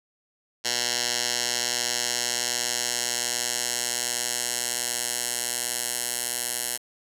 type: tone with band-pass filter sweep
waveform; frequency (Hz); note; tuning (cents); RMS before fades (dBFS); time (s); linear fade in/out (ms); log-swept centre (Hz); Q
10% pulse; 121.3; B2; -31; -28; 0.64-6.78; 20; 5500 to 9800; 1.4
effects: none